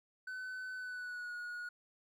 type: tone with pitch glide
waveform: triangle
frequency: 1512 to 1449.6 Hz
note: F#6 to F#6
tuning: +37 to -36 cents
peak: -39 dBFS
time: 0.27-1.69 s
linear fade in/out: 5 ms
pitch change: -73 cents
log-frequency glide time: 0.75-1.34 s
effects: none